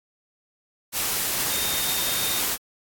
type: tone in noise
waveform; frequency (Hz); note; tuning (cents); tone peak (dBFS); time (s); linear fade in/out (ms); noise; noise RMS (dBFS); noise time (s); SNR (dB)
sine; 3664; A#7; -31; -31; 1.49-2.43; 50; white; -25; 0.92-2.58; -9
effects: AAC 64 kbps